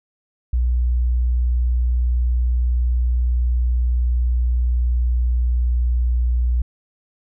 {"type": "tone with pitch glide", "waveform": "sine", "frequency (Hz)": [60.8, 60.45], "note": ["B1", "B1"], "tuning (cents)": [-26, -36], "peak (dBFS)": -15, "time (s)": [0.53, 6.62], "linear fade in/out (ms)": 5, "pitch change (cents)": -10, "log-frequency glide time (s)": [3.05, 6.35], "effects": []}